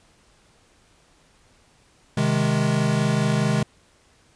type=chord; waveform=square; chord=Ab major; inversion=first; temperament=equal; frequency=130.81 / 155.56 / 207.7 Hz; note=C3 / Eb3 / Ab3; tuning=0 / 0 / 0 cents; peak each=-24 dBFS; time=2.17-3.63 s; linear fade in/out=5 ms; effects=pink hiss -58 dBFS RMS until 4.35 s + resampled to 22050 Hz